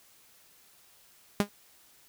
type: tone with exponential decay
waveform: sawtooth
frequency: 204 Hz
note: G#3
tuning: 31 cents flat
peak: -15 dBFS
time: 1.4-1.49 s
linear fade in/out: 0 ms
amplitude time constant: 18 ms
effects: white hiss -60 dBFS RMS until 2.08 s